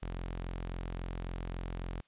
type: tone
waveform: sawtooth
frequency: 43.65 Hz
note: F1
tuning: in tune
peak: -33 dBFS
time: 0.02-2.01 s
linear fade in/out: 10 ms
effects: white hiss -70 dBFS RMS until 2.07 s + resampled to 8000 Hz